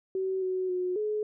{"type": "tone with pitch steps", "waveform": "sine", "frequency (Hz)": [379.3, 372, 363.5, 424.5], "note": ["F#4", "F#4", "F#4", "G#4"], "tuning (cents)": [43, 9, -31, 38], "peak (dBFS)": -27, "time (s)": [0.15, 1.23], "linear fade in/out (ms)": 2, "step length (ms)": 270, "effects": []}